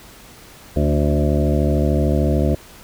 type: harmonic tone with a mistuned harmonic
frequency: 73.42 Hz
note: D2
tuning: in tune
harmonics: 1 / 2 / 3 / 4 / 5 / 7 / 8 / 9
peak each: -18 / -21 / -23 / -24 / -25 / -26 / -27 / -28 dBFS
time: 0.76-2.55 s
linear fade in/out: 5 ms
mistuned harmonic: 3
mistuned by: +28 cents
effects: pink hiss -43 dBFS RMS until 2.83 s